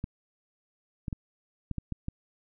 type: clicks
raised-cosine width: 5 ms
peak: -20 dBFS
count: 7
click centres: 0.041 / 1.082 / 1.128 / 1.713 / 1.783 / 1.923 / 2.084 s
effects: none